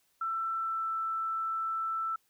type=tone with pitch glide; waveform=sine; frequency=1335 to 1326.5 Hz; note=E6 to E6; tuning=+22 to +10 cents; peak=-30 dBFS; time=0.21-2.16 s; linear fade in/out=5 ms; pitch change=-12 cents; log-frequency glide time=0.56-0.9 s; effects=white hiss -72 dBFS RMS until 2.29 s